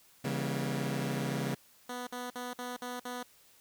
sawtooth chord, C# diminished seventh, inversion none, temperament just, 138.59 / 166.31 / 199.57 / 239.5 Hz, C#3 / E3 / G3 / Bb3, 0 / +16 / +31 / +47 cents, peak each -31 / -35 / -34 / -34 dBFS, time 0.24-1.55 s, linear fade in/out 10 ms
10% pulse tone bursts, 246.9 Hz, B3, in tune, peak -29 dBFS, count 6, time 1.89-3.23 s, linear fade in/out 5 ms, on 180 ms, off 52 ms
effects white hiss -62 dBFS RMS until 3.6 s

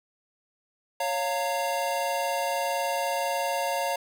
square chord, Bb minor, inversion first, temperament equal with one note detuned, 554.4 / 698.5 / 916.8 Hz, Db5 / F5 / Bb5, 0 / 0 / -29 cents, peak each -31 dBFS, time 1-3.96 s, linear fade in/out 5 ms, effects none

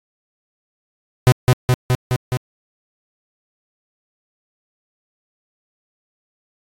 45% pulse tone with echo, 126 Hz, B2, 35 cents sharp, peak -7 dBFS, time 1.27-1.32 s, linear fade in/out 0 ms, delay 210 ms, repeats 5, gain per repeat -2 dB, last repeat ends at 2.37 s, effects AAC 48 kbps

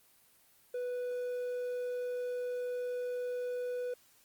triangle tone, 493.9 Hz, B4, in tune, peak -32 dBFS, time 0.74-3.94 s, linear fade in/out 5 ms, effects white hiss -65 dBFS RMS until 4.24 s + Opus 24 kbps

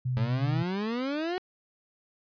sine tone, 126.6 Hz, B2, 43 cents sharp, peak -26 dBFS, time 0.05-0.63 s, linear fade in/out 10 ms
30% pulse exponential sweep, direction up, 106.7 to 374.5 Hz, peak -26 dBFS, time 0.17-1.38 s, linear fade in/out 0 ms
effects resampled to 11025 Hz

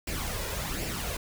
pink noise with flanger, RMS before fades -33 dBFS, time 0.07-1.17 s, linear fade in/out 5 ms, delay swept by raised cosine 0.39 to 2.09 ms, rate 1.3 Hz, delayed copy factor +0.55, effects none

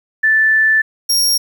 sine / sawtooth tone pair in turn, 1758 / 5581 Hz, A6 / F8, -2 / -2 cents, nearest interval octave + minor sixth, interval 2000 cents, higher second, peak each -9 dBFS, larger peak neither, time 0.23-0.82 / 1.09-1.38 s, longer first, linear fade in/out 10 ms, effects 8-bit

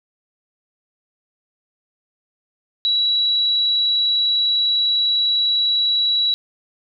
sine tone, 3910 Hz, B7, 18 cents flat, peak -15 dBFS, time 2.85-6.34 s, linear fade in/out 0 ms, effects none

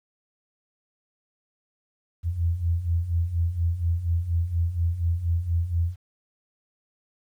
sine beating tone pair, 82.1 / 86.3 Hz, E2 / F2, -6 / -20 cents, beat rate 4.2 Hz, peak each -28 / -23 dBFS, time 2.23-5.96 s, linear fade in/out 50 ms, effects 10-bit

